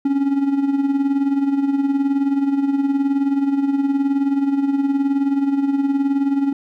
triangle tone with tremolo, 277.5 Hz, C#4, 2 cents sharp, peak -11 dBFS, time 0.05-6.53 s, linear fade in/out 5 ms, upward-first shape sine, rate 19 Hz, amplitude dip 60%, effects none

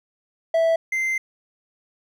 triangle tone pair in turn, 657 / 2080 Hz, E5 / C7, -6 / -11 cents, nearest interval octave + minor sixth, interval 1995 cents, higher second, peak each -14 / -19 dBFS, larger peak first, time 0.54-0.76 / 0.92-1.18 s, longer second, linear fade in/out 5 ms, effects none

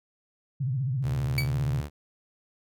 sine tone with vibrato, 130.81 Hz, C3, in tune, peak -25 dBFS, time 0.6-1.81 s, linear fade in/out 10 ms, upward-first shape sine, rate 15 Hz, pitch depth 160 cents each way
sawtooth tone, 73.6 Hz, D2, 4 cents sharp, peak -29 dBFS, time 1.02-1.9 s, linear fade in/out 50 ms
30% pulse tone with exponential decay, 2282 Hz, C#7, 50 cents sharp, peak -20 dBFS, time 1.38-1.51 s, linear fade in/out 1 ms, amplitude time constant 28 ms
effects none

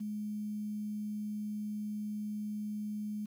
sine tone with quantisation, 210 Hz, G#3, 19 cents sharp, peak -35 dBFS, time 0-3.26 s, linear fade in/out 10 ms, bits 10, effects none

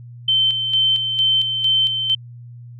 sine tone with tremolo, 3093 Hz, G7, 24 cents flat, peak -13 dBFS, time 0.28-2.15 s, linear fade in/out 5 ms, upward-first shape square, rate 2.2 Hz, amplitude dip 50%, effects added 120 Hz sine -35 dBFS peak until 2.79 s

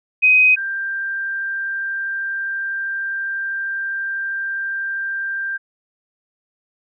sine tone pair in turn, 2513 / 1583.1 Hz, D#7 / G6, +17 / +17 cents, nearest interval minor sixth, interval 800 cents, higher first, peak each -9 / -21 dBFS, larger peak first, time 0.22-0.56 / 0.56-5.58 s, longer second, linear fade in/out 20 ms, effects none

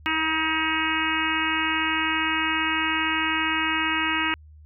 harmonic tone, 317.6 Hz, D#4, 36 cents sharp, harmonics 1 / 3 / 4 / 5 / 6 / 7 / 8 / 9, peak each -30 / -30 / -30 / -30 / -30 / -30 / -30 / -30 dBFS, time 0.06-4.34 s, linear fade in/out 0 ms, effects added 76 Hz sine -45 dBFS peak until 4.65 s

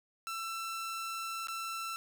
sawtooth tone with dropouts, 1338 Hz, E6, 25 cents sharp, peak -33 dBFS, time 0.27-1.96 s, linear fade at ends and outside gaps 0 ms, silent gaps 1.471-1.484 s, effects none

